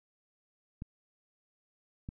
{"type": "clicks", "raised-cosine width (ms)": 5, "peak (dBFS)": -27, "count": 2, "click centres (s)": [0.821, 2.089], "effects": []}